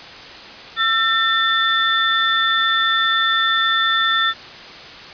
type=tone cluster; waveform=sine; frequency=1343 / 1805 / 3525 Hz; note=E6 / A6 / A7; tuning=+32 / +44 / +2 cents; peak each=-19 dBFS; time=0.76-4.34 s; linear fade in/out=50 ms; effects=white hiss -36 dBFS RMS until 5.13 s + resampled to 11025 Hz